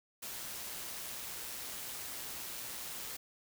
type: noise with amplitude modulation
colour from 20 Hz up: white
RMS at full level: -42 dBFS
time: 0.22-3.17 s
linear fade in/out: 10 ms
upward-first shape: sine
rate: 122 Hz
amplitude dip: 25%
effects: none